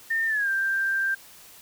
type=tone with pitch glide; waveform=sine; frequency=1813 to 1578.3 Hz; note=A#6 to G6; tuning=-49 to +11 cents; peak=-22 dBFS; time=0.1-1.15 s; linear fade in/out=10 ms; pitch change=-240 cents; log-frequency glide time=0.27-0.49 s; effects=white hiss -49 dBFS RMS until 1.61 s